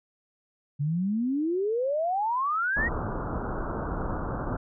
sine exponential sweep, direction up, 138.59 to 1941 Hz, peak -24 dBFS, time 0.79-2.89 s, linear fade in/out 20 ms
pink low-pass noise, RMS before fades -31 dBFS, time 2.76-4.57 s, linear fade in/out 10 ms, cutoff 1500 Hz, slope 96 dB/octave
effects none

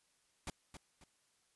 pink noise with echo, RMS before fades -42 dBFS, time 0.47-0.5 s, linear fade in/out 2 ms, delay 270 ms, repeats 2, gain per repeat -9 dB, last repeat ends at 1.04 s, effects white hiss -75 dBFS RMS until 1.55 s + resampled to 24000 Hz

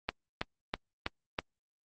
click train, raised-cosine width 0.3 ms, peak -14 dBFS, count 5, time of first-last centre 0.09-1.389 s, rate 3.08 Hz, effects Opus 24 kbps

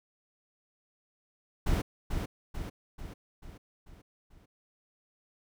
brown noise with echo, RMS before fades -27 dBFS, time 1.66-1.82 s, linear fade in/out 10 ms, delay 440 ms, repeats 6, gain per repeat -5 dB, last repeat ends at 4.46 s, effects none

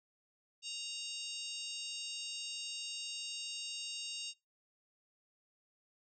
harmonic tone with a mistuned harmonic, 932.3 Hz, A#5, in tune, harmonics 3 / 4 / 5 / 6 / 7 / 8 / 9, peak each -44 / -46 / -48 / -50 / -51 / -52 / -53 dBFS, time 0.62-4.34 s, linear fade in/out 50 ms, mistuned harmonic 6, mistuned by -43 cents, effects noise-tail reverb RT60 0.2 s tail -22 dB re dry

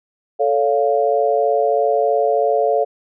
sine chord, A augmented, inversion none, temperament equal with one note detuned, 440 / 563.1 / 698.5 Hz, A4 / C#5 / E#5, 0 / +27 / 0 cents, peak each -18 dBFS, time 0.39-2.85 s, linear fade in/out 20 ms, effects none

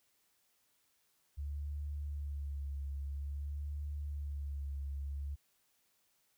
sine tone with vibrato, 71.4 Hz, D2, 48 cents flat, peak -37 dBFS, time 1.37-5.36 s, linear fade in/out 20 ms, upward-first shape sine, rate 0.5 Hz, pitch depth 39 cents each way, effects white hiss -75 dBFS RMS until 6.37 s

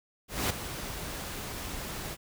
pink noise with ADSR envelope, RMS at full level -27 dBFS, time 0.28-2.17 s, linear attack 220 ms, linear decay 8 ms, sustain -11 dB, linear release 46 ms, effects none

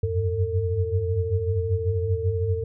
sine tone cluster, 87.6 / 95.2 / 100.5 / 450.5 Hz, F2 / F#2 / G2 / A4, +6 / +50 / +44 / +41 cents, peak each -27 dBFS, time 0.03-2.64 s, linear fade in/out 5 ms, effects none

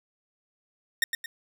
sawtooth tone with echo, 1841 Hz, A#6, 22 cents flat, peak -17 dBFS, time 1.02-1.04 s, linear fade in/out 2 ms, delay 110 ms, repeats 2, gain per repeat -7 dB, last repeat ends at 1.26 s, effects none

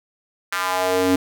square tone with high-pass filter sweep, 92.5 Hz, F#2, in tune, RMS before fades -20 dBFS, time 0.52-1.16 s, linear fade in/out 5 ms, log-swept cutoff 1500 to 270 Hz, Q 2.5, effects none

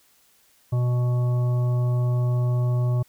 harmonic tone, 123 Hz, B2, 7 cents flat, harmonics 1 / 3 / 5 / 7 / 9, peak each -19 / -37 / -36 / -45 / -42 dBFS, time 0.72-3.03 s, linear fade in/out 10 ms, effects white hiss -60 dBFS RMS until 3.08 s

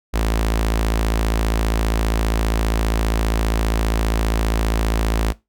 sawtooth tone with notch filter, 55 Hz, A1, in tune, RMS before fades -19 dBFS, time 0.13-5.33 s, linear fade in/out 20 ms, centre 130 Hz, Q 1.1, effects noise-tail reverb RT60 0.2 s tail -19 dB re dry

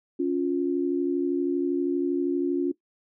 sine tone pair together, 279.5 / 352.1 Hz, C#4 / F4, +14 / +14 cents, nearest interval major third, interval 400 cents, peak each -25 dBFS, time 0.19-2.72 s, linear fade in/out 10 ms, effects noise-tail reverb RT60 0.1 s tail -18 dB re dry

